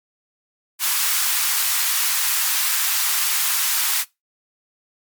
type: high-pass noise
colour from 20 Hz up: white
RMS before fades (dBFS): -20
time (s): 0.79-4.05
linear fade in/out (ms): 50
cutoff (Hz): 930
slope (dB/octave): 24
effects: noise-tail reverb RT60 0.2 s tail -21 dB re dry + MP3 96 kbps